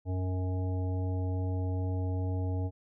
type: harmonic tone with a mistuned harmonic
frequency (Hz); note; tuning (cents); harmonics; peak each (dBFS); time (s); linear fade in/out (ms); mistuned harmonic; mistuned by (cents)
92; F#2; -9; 1 / 3 / 5 / 7 / 9; -29 / -39 / -43 / -46 / -48; 0.05-2.71; 50; 3; +15
effects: none